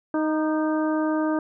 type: harmonic tone with a mistuned harmonic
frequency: 311.1 Hz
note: D#4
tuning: in tune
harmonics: 1 / 2 / 3 / 4 / 5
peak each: -22 / -28 / -32 / -34 / -36 dBFS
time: 0.14-1.39 s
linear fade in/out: 2 ms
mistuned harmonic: 4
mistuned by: -32 cents
effects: none